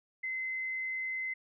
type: tone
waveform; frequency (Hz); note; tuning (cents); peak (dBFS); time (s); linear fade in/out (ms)
sine; 2055; C7; -32; -33; 0.23-1.34; 10
effects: none